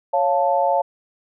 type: chord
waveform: sine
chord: Db augmented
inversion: none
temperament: equal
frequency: 554.4 / 698.5 / 880 Hz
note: Db5 / F5 / A5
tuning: 0 / 0 / 0 cents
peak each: -20 dBFS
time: 0.13-0.82 s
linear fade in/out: 10 ms
effects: none